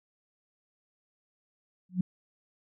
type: tone with exponential growth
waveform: sine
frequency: 182.3 Hz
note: F#3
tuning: 25 cents flat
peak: -20 dBFS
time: 1.89-2.01 s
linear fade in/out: 5 ms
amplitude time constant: 24 ms
effects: none